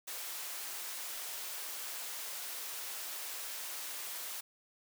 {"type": "high-pass noise", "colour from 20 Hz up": "white", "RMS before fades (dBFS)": -42, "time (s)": [0.07, 4.41], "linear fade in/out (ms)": 10, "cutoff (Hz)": 510, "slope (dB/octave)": 12, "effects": []}